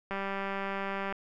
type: click train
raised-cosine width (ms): 0.5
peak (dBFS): -20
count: 200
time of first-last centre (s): 0.11-1.125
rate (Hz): 196
effects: none